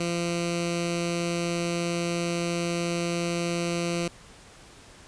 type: tone with notch filter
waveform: 10% pulse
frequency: 171.5 Hz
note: F3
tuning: 31 cents flat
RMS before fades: -28 dBFS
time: 0-4.08 s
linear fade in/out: 5 ms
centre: 890 Hz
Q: 1
effects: pink hiss -50 dBFS RMS until 5.07 s + resampled to 22050 Hz